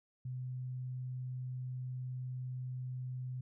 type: tone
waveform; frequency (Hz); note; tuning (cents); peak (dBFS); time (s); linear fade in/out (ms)
sine; 127.2; C3; -48; -38; 0.25-3.41; 5
effects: none